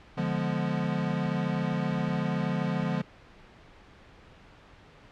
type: chord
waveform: square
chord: D diminished seventh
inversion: none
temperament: equal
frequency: 146.83 / 174.61 / 207.7 / 246.9 Hz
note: D3 / F3 / Ab3 / Cb4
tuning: 0 / 0 / 0 / 0 cents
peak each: -33 / -31 / -34 / -36 dBFS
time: 0.17-3.02 s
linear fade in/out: 10 ms
effects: pink hiss -53 dBFS RMS until 5.11 s + low-pass 3000 Hz 12 dB/octave